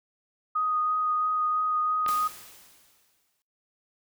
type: tone with vibrato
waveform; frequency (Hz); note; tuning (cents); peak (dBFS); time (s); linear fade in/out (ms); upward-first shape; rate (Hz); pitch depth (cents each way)
sine; 1244.5; D#6; 0; -23; 0.55-2.28; 10; sine; 3; 10
type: clicks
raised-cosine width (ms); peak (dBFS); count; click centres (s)
0.3; -19 / -19; 2; 2.063 / 2.09
type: noise with exponential decay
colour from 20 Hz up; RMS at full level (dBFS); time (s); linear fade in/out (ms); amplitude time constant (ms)
white; -37; 2.08-3.42; 0; 290
effects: noise-tail reverb RT60 0.5 s tail -24 dB re dry